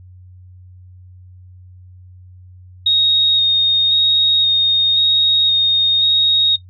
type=tone with vibrato; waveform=sine; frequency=3729 Hz; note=A#7; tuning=in tune; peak=-10 dBFS; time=2.86-6.56 s; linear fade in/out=5 ms; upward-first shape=square; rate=0.95 Hz; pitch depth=11 cents each way; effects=noise-tail reverb RT60 0.1 s tail -17 dB re dry + added 91 Hz sine -38 dBFS peak until 6.69 s